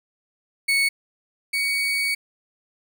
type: tone pair in turn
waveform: 35% pulse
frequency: 2217 / 2245 Hz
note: C#7 / C#7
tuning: 0 / +21 cents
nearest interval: unison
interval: 21 cents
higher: second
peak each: -16 / -19 dBFS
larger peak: first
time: 0.68-0.89 / 1.53-2.15 s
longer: second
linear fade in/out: 10 ms
effects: none